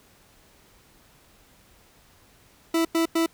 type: tone bursts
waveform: 40% pulse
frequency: 329.5 Hz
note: E4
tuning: 1 cent flat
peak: -19 dBFS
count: 3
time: 2.74-3.262 s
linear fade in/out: 5 ms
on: 110 ms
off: 96 ms
effects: pink hiss -57 dBFS RMS until 3.33 s